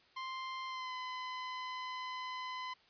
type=tone with pitch glide; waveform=sawtooth; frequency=1046.5 to 1016.1 Hz; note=C6 to B5; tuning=0 to +49 cents; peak=-36 dBFS; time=0.16-2.74 s; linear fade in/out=10 ms; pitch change=-51 cents; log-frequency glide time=0.67-0.94 s; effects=white hiss -66 dBFS RMS until 2.89 s + resampled to 11025 Hz